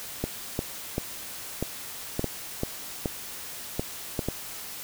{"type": "clicks", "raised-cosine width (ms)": 2, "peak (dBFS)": -13, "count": 11, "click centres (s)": [0.24, 0.591, 0.981, 1.626, 2.194, 2.243, 2.634, 3.058, 3.795, 4.192, 4.286], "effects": ["white hiss -39 dBFS RMS until 4.83 s"]}